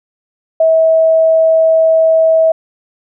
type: tone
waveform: sine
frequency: 646 Hz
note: E5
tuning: 35 cents flat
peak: -6 dBFS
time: 0.6-2.52 s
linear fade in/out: 5 ms
effects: none